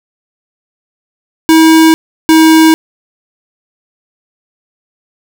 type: tone pair in turn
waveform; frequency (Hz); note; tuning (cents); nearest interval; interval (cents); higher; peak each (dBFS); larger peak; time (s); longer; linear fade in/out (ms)
square; 321.2 / 319.5; E4 / D#4; -45 / +46; unison; 9; first; -3; neither; 1.49-1.94 / 2.29-2.74; neither; 0
effects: 7-bit